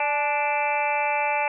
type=harmonic tone with a mistuned harmonic; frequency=293.7 Hz; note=D4; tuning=in tune; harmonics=2 / 3 / 4 / 5 / 6 / 7 / 8 / 9; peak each=-29 / -24 / -37 / -36 / -39 / -34 / -28 / -31 dBFS; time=0-1.48 s; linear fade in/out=2 ms; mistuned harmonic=3; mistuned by=-30 cents; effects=none